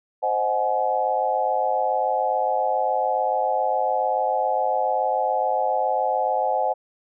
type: chord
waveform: sine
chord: Ab dominant seventh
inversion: first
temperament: equal with one note detuned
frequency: 523.3 / 622.3 / 740 / 847.1 Hz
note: C5 / Eb5 / Gb5 / Ab5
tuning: 0 / 0 / 0 / +34 cents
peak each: -26 / -27 / -24 / -24 dBFS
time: 0.22-6.74 s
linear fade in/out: 20 ms
effects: none